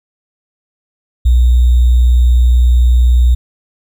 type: tone with sample-and-hold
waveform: sine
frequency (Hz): 61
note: B1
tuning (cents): -21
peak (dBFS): -5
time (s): 1.25-3.35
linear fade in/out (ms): 10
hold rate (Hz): 3675
effects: none